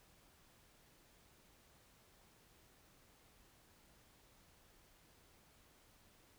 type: silence
effects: pink hiss -68 dBFS RMS until 6.38 s